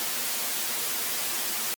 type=noise with comb filter; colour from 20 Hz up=white; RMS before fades=-29 dBFS; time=0-1.74 s; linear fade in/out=0 ms; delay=8.5 ms; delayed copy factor=+0.75; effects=high-pass 200 Hz 12 dB/octave + MP3 96 kbps